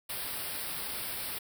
white band-stop noise, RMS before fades -37 dBFS, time 0.09-1.39 s, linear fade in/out 10 ms, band 5300 to 8400 Hz, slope 96 dB/octave, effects none

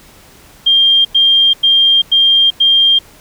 sine tone bursts, 3197 Hz, G7, 33 cents sharp, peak -6 dBFS, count 5, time 0.66-2.99 s, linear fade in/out 10 ms, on 390 ms, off 95 ms, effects pink hiss -42 dBFS RMS until 3.2 s

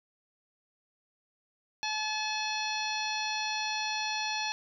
harmonic tone with a mistuned harmonic, 860 Hz, A5, 40 cents flat, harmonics 1 / 2 / 3 / 4 / 5 / 6 / 7, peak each -35 / -40 / -36 / -40 / -37 / -46 / -41 dBFS, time 1.83-4.52 s, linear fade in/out 0 ms, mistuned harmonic 7, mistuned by -87 cents, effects none

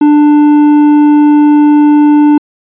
sine tone with hard clipping, 296 Hz, D4, 14 cents sharp, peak -4 dBFS, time 0.01-2.38 s, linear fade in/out 5 ms, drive 6 dB, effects resampled to 8000 Hz

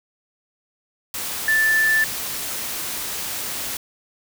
sine tone in noise, 1760 Hz, A6, in tune, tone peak -15 dBFS, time 1.48-2.04 s, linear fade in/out 2 ms, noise white, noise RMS -28 dBFS, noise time 1.14-3.77 s, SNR +10 dB, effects none

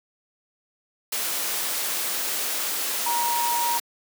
sine tone in noise, 946 Hz, A#5, 25 cents sharp, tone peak -23 dBFS, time 3.06-3.78 s, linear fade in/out 5 ms, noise white, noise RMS -27 dBFS, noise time 1.12-3.8 s, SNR +1 dB, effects high-pass 300 Hz 12 dB/octave

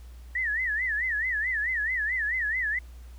sine tone with vibrato, 1859 Hz, A#6, 5 cents flat, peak -25 dBFS, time 0.35-2.79 s, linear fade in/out 5 ms, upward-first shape sine, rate 4.6 Hz, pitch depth 180 cents each way, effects added 60 Hz sine -42 dBFS peak until 3.18 s + pink hiss -59 dBFS RMS until 3.18 s

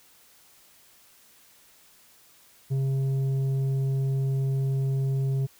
sine tone with tanh clipping, 134.9 Hz, C#3, 47 cents flat, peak -24 dBFS, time 2.7-5.47 s, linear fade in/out 20 ms, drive 6 dB, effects white hiss -57 dBFS RMS until 5.59 s

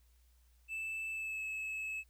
triangle tone with pitch glide, 2637 to 2592 Hz, E7 to E7, 0 to -30 cents, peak -36 dBFS, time 0.68-2.04 s, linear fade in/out 50 ms, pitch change -30 cents, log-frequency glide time 1.11-1.43 s, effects added 60 Hz sine -64 dBFS peak until 2.09 s + white hiss -75 dBFS RMS until 2.09 s

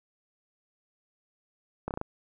slowing click train, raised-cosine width 1 ms, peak -18 dBFS, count 5, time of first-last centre 1.88-2.014 s, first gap 28 ms, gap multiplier 1.12, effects none

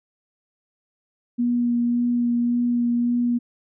sine tone with vibrato, 240 Hz, B3, 49 cents flat, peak -18 dBFS, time 1.38-3.39 s, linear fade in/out 20 ms, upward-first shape sine, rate 1.8 Hz, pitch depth 12 cents each way, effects none

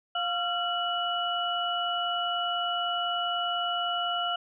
sine tone cluster, 703 / 1372 / 2941 Hz, F5 / F6 / F#7, +11 / -31 / -11 cents, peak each -31 dBFS, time 0.15-4.36 s, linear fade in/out 5 ms, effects none

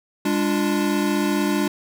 square chord, D diminished, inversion second, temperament equal with one note detuned, 202.8 / 293.7 / 349.2 Hz, Ab3 / D4 / F4, -41 / 0 / 0 cents, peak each -24 / -23 / -26 dBFS, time 0.25-1.68 s, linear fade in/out 5 ms, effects none

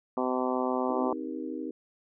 harmonic tone, 127.7 Hz, C3, 42 cents flat, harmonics 2 / 3 / 4 / 5 / 6 / 7 / 8 / 9, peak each -31 / -33 / -34 / -35 / -36 / -36 / -37 / -38 dBFS, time 0.17-1.13 s, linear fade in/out 2 ms
sine chord, C minor seventh, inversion none, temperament just, 261.6 / 314 / 392.4 / 470.9 Hz, C4 / Eb4 / G4 / Bb4, 0 / +16 / +2 / +18 cents, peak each -37 / -36 / -41 / -42 dBFS, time 0.89-1.71 s, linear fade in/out 5 ms
effects none

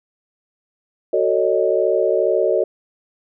sine chord, D# half-diminished seventh, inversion first, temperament just, 373.4 / 448 / 560 / 622.3 Hz, F#4 / A4 / C#5 / D#5, +16 / +31 / +18 / 0 cents, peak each -20 dBFS, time 1.13-2.64 s, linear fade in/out 5 ms, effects none

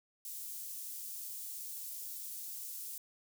white high-pass noise, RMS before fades -44 dBFS, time 0.25-2.98 s, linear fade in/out 2 ms, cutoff 7400 Hz, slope 12 dB/octave, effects none

